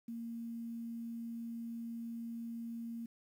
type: tone with quantisation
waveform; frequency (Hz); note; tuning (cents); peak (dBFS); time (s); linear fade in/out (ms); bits
sine; 231.5; A#3; -12; -40; 0.08-3.06; 5; 11
effects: none